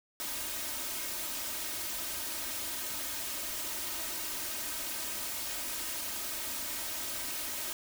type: noise with comb filter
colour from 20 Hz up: white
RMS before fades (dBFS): -37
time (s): 0.2-7.73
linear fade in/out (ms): 0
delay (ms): 3.2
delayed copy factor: +0.7
effects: none